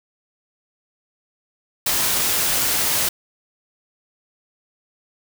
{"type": "noise", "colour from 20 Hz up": "white", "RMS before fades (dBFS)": -20, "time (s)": [1.86, 3.09], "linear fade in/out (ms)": 5, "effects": []}